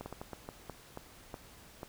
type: slowing click train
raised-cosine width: 1 ms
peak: -27 dBFS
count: 10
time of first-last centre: 0.01-1.831 s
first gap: 50 ms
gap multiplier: 1.33
effects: pink hiss -56 dBFS RMS until 1.88 s